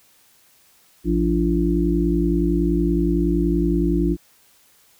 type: harmonic tone with a mistuned harmonic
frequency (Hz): 58.27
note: A#1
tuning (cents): 0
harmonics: 1 / 3 / 5 / 6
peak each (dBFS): -22 / -22 / -22 / -22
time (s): 1.04-4.17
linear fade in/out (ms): 50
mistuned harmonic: 6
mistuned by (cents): -38
effects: white hiss -56 dBFS RMS until 4.99 s